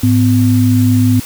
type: tone pair together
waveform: sine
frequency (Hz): 105.5 / 252.5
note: G#2 / B3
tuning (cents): +28 / +39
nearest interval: octave + minor third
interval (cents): 1511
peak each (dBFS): -10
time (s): 0.03-1.2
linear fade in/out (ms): 5
effects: white hiss -29 dBFS RMS until 1.25 s